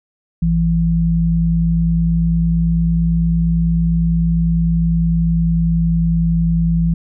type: tone pair together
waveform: sine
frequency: 55.63 / 166.7 Hz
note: A1 / E3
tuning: +20 / +20 cents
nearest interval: octave + perfect fifth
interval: 1900 cents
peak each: -18 / -13 dBFS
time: 0.42-6.94 s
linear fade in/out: 5 ms
effects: none